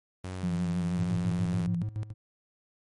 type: tone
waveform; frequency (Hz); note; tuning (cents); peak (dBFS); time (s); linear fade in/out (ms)
sawtooth; 92.6; F#2; +2; -31; 0.24-1.67; 5
type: tone with vibrato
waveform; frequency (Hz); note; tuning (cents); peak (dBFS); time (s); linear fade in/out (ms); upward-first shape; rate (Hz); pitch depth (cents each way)
sine; 172.8; F3; -18; -27; 0.43-1.83; 5; sine; 6.5; 37
type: tone with tremolo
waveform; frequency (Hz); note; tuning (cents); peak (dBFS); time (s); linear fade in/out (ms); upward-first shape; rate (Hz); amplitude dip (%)
triangle; 107.1; A2; -46; -27; 0.96-2.14; 50; square; 7; 80
effects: MP3 48 kbps